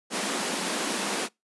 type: high-pass noise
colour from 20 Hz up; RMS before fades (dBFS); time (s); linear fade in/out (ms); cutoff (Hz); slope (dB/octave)
pink; -29; 0.1-1.29; 50; 190; 48
effects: noise-tail reverb RT60 0.2 s tail -25 dB re dry + resampled to 24000 Hz